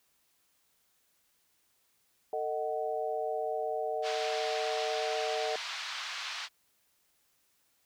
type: chord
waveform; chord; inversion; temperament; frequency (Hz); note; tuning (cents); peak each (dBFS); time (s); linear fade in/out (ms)
sine; D# diminished; second; just; 448 / 622.3 / 746.7; A4 / D#5 / F#5; +31 / 0 / +16; -35; 2.33-5.56; 2
type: band-pass noise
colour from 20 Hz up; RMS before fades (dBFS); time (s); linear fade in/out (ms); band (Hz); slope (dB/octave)
white; -39; 4.02-6.49; 50; 890 to 4700; 24
effects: white hiss -72 dBFS RMS until 7.85 s